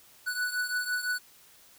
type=beating tone pair; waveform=square; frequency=1480 / 1485.9 Hz; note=F#6 / F#6; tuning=0 / +7 cents; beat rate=5.9 Hz; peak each=-31 / -35 dBFS; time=0.26-1.19 s; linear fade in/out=20 ms; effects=white hiss -57 dBFS RMS until 1.78 s